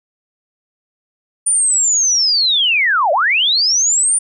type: linear two-way sweep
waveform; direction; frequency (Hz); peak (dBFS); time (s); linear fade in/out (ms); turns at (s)
sine; down then up; 9397 to 548 to 9397; -11; 1.46-4.19; 10; 3.12
effects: none